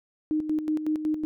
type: tone with tremolo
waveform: sine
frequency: 308.3 Hz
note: D#4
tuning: 16 cents flat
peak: -22 dBFS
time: 0.31-1.25 s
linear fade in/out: 0 ms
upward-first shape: square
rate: 5.4 Hz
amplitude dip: 60%
effects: none